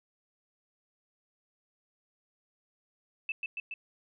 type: tone with echo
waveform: sine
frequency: 2637 Hz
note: E7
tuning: in tune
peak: -30 dBFS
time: 3.29-3.32 s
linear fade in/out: 2 ms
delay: 140 ms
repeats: 3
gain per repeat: -2 dB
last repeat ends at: 3.74 s
effects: none